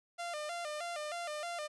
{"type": "tone with vibrato", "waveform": "sawtooth", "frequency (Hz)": 645, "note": "E5", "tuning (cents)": -38, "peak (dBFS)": -34, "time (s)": [0.18, 1.68], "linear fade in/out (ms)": 20, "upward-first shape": "square", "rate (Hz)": 3.2, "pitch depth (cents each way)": 120, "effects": ["resampled to 24000 Hz"]}